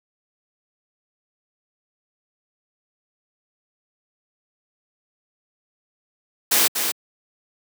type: noise with echo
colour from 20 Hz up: white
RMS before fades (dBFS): -17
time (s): 6.51-6.68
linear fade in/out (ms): 10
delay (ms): 240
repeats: 1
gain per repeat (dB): -6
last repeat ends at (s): 6.92
effects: high-pass 200 Hz 12 dB/octave